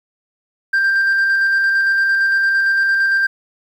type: tone with tremolo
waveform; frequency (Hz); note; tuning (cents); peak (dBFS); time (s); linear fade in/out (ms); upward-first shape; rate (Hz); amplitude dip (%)
sine; 1581; G6; +14; -9; 0.73-3.27; 10; square; 8.8; 25
effects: tanh soft clip ceiling -11 dBFS + 8-bit